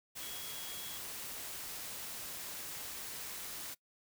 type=tone in noise; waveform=sine; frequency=3322 Hz; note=G#7; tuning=in tune; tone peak=-49 dBFS; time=0.2-0.99 s; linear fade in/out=20 ms; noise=white; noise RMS=-44 dBFS; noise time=0.15-3.75 s; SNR=-8 dB; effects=noise-tail reverb RT60 0.1 s tail -22 dB re dry